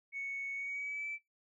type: tone with pitch glide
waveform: sine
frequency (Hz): 2217 to 2319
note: C#7 to D7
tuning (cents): 0 to -22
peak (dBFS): -36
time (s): 0.12-1.19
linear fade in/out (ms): 50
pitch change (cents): +78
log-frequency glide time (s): 0.54-1.08
effects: noise-tail reverb RT60 0.2 s tail -24 dB re dry + tanh soft clip ceiling -32 dBFS